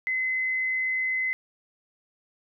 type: tone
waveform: sine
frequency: 2042 Hz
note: C7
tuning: 43 cents flat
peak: -24 dBFS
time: 0.07-1.33 s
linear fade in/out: 0 ms
effects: none